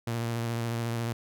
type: tone with vibrato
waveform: sawtooth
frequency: 116.54 Hz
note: A#2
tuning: in tune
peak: -25 dBFS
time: 0.07-1.13 s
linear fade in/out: 5 ms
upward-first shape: triangle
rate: 14 Hz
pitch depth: 31 cents each way
effects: none